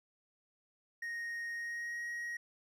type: tone with pitch glide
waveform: triangle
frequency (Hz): 1864.7 to 1890.7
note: A#6 to A#6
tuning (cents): 0 to +24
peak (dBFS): -36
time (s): 1.02-2.37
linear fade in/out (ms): 5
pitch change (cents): +24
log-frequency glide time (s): 1.53-2.02
effects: none